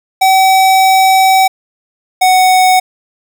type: tone pair in turn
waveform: square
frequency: 763 / 743.4 Hz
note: G5 / F#5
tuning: -47 / +8 cents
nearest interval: unison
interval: 45 cents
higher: first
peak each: -6 dBFS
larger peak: neither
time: 0.21-1.48 / 2.21-2.8 s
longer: first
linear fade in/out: 10 ms
effects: none

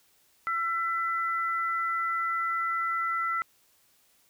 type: tone pair together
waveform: sine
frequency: 1345.1 / 2000 Hz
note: E6 / B6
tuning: +35 / +21 cents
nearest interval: perfect fifth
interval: 686 cents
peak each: -27 / -33 dBFS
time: 0.47-3.42 s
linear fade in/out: 0 ms
effects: white hiss -65 dBFS RMS until 4.29 s

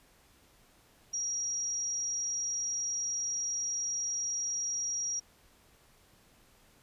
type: tone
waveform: sine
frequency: 5690 Hz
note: F8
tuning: 31 cents sharp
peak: -31 dBFS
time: 1.13-5.2 s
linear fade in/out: 10 ms
effects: pink hiss -63 dBFS RMS until 6.82 s + resampled to 32000 Hz

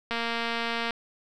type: click train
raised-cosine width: 0.3 ms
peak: -14 dBFS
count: 186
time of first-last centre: 0.11-0.907 s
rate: 232 Hz
effects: none

